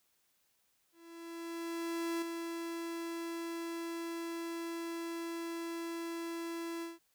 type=tone with ADSR envelope; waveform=45% pulse; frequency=334.8 Hz; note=E4; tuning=27 cents sharp; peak=-33 dBFS; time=0.92-6.99 s; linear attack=1300 ms; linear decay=5 ms; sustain=-5 dB; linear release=170 ms; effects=white hiss -75 dBFS RMS until 7.14 s